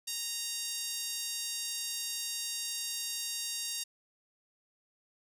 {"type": "tone with high-pass filter", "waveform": "5% pulse", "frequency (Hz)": 931, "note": "A#5", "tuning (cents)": -2, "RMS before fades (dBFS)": -37, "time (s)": [0.07, 3.84], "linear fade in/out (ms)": 10, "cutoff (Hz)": 3500, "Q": 1.1, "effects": ["resampled to 32000 Hz"]}